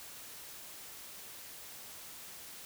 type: silence
effects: white hiss -49 dBFS RMS until 2.65 s